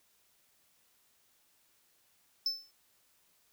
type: tone with exponential decay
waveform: triangle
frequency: 5274 Hz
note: E8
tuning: in tune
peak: -25 dBFS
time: 2.46-2.71 s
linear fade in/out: 2 ms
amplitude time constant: 53 ms
effects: white hiss -70 dBFS RMS until 3.52 s